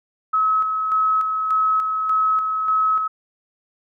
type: tone with tremolo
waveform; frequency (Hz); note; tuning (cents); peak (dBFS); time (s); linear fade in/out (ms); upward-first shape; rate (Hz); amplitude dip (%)
sine; 1285; E6; -45; -15; 0.33-3.08; 10; square; 1.7; 40
effects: none